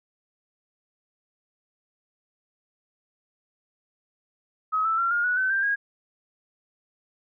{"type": "tone with pitch steps", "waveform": "sine", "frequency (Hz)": [1274, 1320.5, 1368.6, 1418.5, 1470.2, 1523.8, 1579.4, 1637], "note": ["D#6", "E6", "F6", "F6", "F#6", "G6", "G6", "G#6"], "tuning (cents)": [41, 3, -35, 27, -11, -49, 13, -25], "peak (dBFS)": -21, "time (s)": [4.72, 5.76], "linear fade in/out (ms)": 20, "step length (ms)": 130, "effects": []}